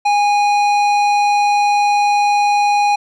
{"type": "tone with tanh clipping", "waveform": "sine", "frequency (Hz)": 822, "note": "G#5", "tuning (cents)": -18, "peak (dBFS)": -13, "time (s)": [0.05, 2.96], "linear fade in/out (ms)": 10, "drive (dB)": 14, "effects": []}